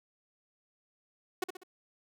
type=tone with echo; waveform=sawtooth; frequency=368.8 Hz; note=F#4; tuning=6 cents flat; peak=-25 dBFS; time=1.42-1.44 s; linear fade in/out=5 ms; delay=65 ms; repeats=3; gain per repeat=-7 dB; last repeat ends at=1.635 s; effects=none